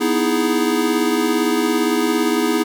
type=chord; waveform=square; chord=E major seventh; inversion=second; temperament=equal with one note detuned; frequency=246.9 / 311.1 / 328.7 / 415.3 Hz; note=B3 / D#4 / E4 / G#4; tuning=0 / 0 / -5 / 0 cents; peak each=-22 dBFS; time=0-2.64 s; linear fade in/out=20 ms; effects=none